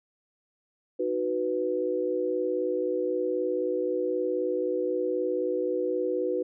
sine chord, B major, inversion first, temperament equal, 311.1 / 370 / 493.9 Hz, D#4 / F#4 / B4, 0 / 0 / 0 cents, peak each -33 / -29 / -28 dBFS, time 0.99-6.43 s, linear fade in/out 10 ms, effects none

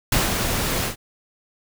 pink noise with ADSR envelope, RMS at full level -18 dBFS, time 0.12-0.96 s, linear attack 4 ms, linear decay 160 ms, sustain -5 dB, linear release 110 ms, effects none

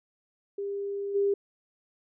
sine tone with level steps, 400.4 Hz, G4, 37 cents sharp, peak -30 / -22 dBFS, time 0.58-1.34 s, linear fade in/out 5 ms, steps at 1.14 s, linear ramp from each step 20 ms, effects none

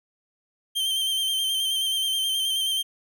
45% pulse tone with vibrato, 3136 Hz, G7, in tune, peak -23 dBFS, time 0.75-2.83 s, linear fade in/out 20 ms, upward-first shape square, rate 9.4 Hz, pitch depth 26 cents each way, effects none

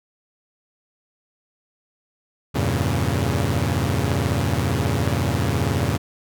sawtooth chord, E diminished seventh, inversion none, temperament equal with one note detuned, 83.41 / 98 / 116.54 / 138.59 Hz, E2 / G2 / Bb2 / Db3, +21 / 0 / 0 / 0 cents, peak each -21 dBFS, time 2.54-5.98 s, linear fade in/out 20 ms, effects none

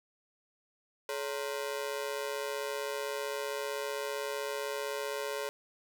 sawtooth ring-modulated tone, 493.9 Hz, B4, in tune, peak -27 dBFS, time 1.09-5.49 s, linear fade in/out 0 ms, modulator 67.8 Hz, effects none

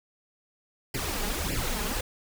pink noise with flanger, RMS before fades -30 dBFS, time 0.94-2.01 s, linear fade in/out 5 ms, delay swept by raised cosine 0.4 to 4.9 ms, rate 1.7 Hz, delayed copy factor +0.85, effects none

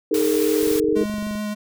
sine chord, D# suspended fourth, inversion none, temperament equal with one note detuned, 311.1 / 415.3 / 457.1 Hz, D#4 / G#4 / A#4, 0 / 0 / -34 cents, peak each -21 dBFS, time 0.11-1.04 s, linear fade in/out 5 ms
white noise, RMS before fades -30 dBFS, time 0.14-0.8 s, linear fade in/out 2 ms
click train, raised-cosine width 3 ms, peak -24 dBFS, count 18, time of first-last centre 0.63-1.353 s, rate 23.5 Hz
square tone with vibrato, 210 Hz, G#3, 19 cents sharp, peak -25 dBFS, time 0.95-1.55 s, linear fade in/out 20 ms, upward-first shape sine, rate 7 Hz, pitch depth 9 cents each way
effects none

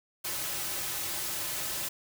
white noise with comb filter, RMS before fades -34 dBFS, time 0.24-1.89 s, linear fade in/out 10 ms, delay 4.3 ms, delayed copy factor -0.5, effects none

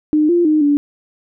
sine tone with pitch steps, 304.2 / 346.9 / 307.2 / 289.3 Hz, D#4 / F4 / D#4 / D4, -39 / -12 / -22 / -26 cents, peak -10 dBFS, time 0.13-0.77 s, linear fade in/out 0 ms, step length 160 ms, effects none

